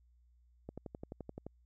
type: click train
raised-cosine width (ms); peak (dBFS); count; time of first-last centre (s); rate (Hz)
2; -30; 10; 0.69-1.466; 11.6
effects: added 60 Hz sine -64 dBFS peak until 1.65 s